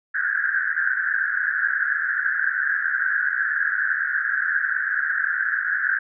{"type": "band-pass noise", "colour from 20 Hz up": "pink", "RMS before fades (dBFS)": -23, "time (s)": [0.14, 5.99], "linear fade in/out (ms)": 10, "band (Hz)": [1500, 1700], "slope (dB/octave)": 96, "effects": []}